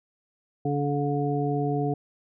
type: harmonic tone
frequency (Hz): 143.8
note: D3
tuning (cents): -36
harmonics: 1 / 2 / 3 / 5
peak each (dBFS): -27 / -29 / -29 / -31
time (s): 0.65-1.94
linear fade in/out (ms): 5
effects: none